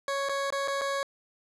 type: tone with dropouts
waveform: 20% pulse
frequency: 554.4 Hz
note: C#5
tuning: in tune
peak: -23 dBFS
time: 0.08-1.03 s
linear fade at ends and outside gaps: 1 ms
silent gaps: 0.288-0.294 / 0.504-0.524 / 0.676-0.681 / 0.812-0.816 s
effects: low-pass 8000 Hz 12 dB/octave